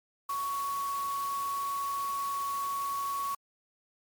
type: tone in noise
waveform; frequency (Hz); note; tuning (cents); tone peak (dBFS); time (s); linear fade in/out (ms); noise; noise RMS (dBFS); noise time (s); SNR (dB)
sine; 1115; C#6; +10; -30; 0.29-3.35; 5; white; -44; 0.29-3.35; +11
effects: MP3 96 kbps